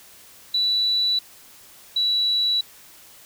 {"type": "tone pair in turn", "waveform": "sine", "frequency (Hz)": [3951, 3930], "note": ["B7", "B7"], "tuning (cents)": [0, -9], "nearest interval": "unison", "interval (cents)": 9, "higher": "first", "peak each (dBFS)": [-18, -18], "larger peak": "neither", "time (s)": [[0.54, 1.19], [1.96, 2.61]], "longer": "neither", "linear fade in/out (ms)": 5, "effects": ["white hiss -48 dBFS RMS until 3.25 s"]}